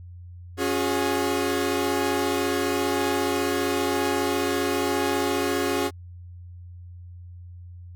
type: chord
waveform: sawtooth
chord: C# suspended fourth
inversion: none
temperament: equal with one note detuned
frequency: 277.2 / 360.5 / 415.3 Hz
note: C#4 / F#4 / G#4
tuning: 0 / -45 / 0 cents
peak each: -23 dBFS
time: 0.57-5.91 s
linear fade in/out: 50 ms
effects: added 88 Hz sine -39 dBFS peak until 7.95 s